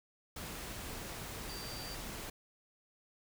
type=tone in noise; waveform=sine; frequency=4668 Hz; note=D8; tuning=11 cents flat; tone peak=-47 dBFS; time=1.49-1.95 s; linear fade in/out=5 ms; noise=pink; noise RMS=-44 dBFS; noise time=0.36-2.3 s; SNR=-6 dB; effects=none